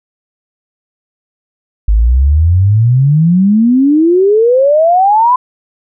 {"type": "exponential sweep", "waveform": "sine", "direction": "up", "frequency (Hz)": [50.3, 1024], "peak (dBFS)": -5, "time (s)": [1.88, 5.36], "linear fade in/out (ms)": 5, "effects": []}